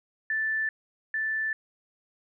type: tone pair in turn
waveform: sine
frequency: 1760 / 1760 Hz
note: A6 / A6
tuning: 0 / 0 cents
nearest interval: unison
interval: 0 cents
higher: neither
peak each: -25 / -26 dBFS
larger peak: first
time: 0.3-0.69 / 1.14-1.53 s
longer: neither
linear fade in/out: 2 ms
effects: none